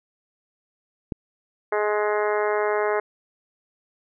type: click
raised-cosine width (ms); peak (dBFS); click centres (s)
3; -14; 1.122
type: harmonic tone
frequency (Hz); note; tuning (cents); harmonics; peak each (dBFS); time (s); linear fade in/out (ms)
209.9; G#3; +19; 2 / 3 / 4 / 5 / 6 / 7 / 8 / 9 / 10; -23 / -27 / -29 / -31 / -33 / -34 / -35 / -36 / -37; 1.72-3; 5
effects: none